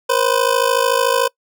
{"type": "ring-modulated tone", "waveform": "25% pulse", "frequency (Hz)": 506, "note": "B4", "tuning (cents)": 42, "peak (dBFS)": -7, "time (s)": [0.09, 1.28], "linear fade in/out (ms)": 10, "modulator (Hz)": 26.8, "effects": ["noise-tail reverb RT60 0.1 s tail -24 dB re dry"]}